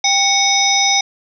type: harmonic tone with a mistuned harmonic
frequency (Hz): 740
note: F#5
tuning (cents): 0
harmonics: 1 / 3 / 5 / 7 / 8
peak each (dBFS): -18 / -18 / -18 / -18 / -18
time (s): 0.04-1.01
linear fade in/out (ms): 5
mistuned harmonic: 1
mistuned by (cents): +120
effects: none